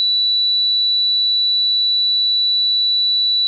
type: tone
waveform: sine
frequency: 3951 Hz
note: B7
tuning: in tune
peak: -13 dBFS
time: 0-3.47 s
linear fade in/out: 0 ms
effects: none